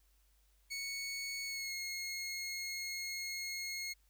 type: tone with pitch glide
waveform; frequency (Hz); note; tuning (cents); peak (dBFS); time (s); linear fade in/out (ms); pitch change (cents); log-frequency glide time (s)
20% pulse; 2217 to 2159; C#7 to C#7; 0 to -46; -34; 0.7-3.94; 20; -46; 1.45-1.73
effects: added 50 Hz sine -68 dBFS peak until 4.09 s + white hiss -75 dBFS RMS until 4.09 s